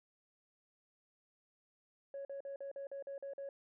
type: tone bursts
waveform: sine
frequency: 554.4 Hz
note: C#5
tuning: in tune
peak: -40 dBFS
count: 9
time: 2.14-3.49 s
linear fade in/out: 2 ms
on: 110 ms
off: 45 ms
effects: tanh soft clip ceiling -39 dBFS